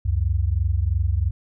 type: tone pair together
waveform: sine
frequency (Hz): 68.47 / 91.4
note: C#2 / F#2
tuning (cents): -21 / -21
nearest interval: perfect fourth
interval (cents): 500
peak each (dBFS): -21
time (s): 0.05-1.31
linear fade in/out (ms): 10
effects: none